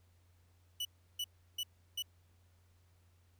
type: tone bursts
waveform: 40% pulse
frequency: 2960 Hz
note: F#7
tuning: in tune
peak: -35 dBFS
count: 4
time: 0.8-2.024 s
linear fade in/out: 5 ms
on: 51 ms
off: 340 ms
effects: added 88 Hz sine -65 dBFS peak until 3.39 s + pink hiss -75 dBFS RMS until 3.39 s